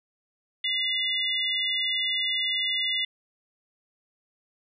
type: tone cluster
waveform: sine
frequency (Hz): 2046 / 2874 / 3499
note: C7 / F7 / A7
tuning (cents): -39 / +49 / -10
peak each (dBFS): -30 / -30 / -27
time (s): 0.64-3.05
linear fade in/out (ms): 5
effects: none